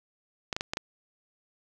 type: clicks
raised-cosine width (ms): 0.2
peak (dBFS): -13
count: 5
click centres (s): 0.528 / 0.565 / 0.609 / 0.735 / 0.771
effects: none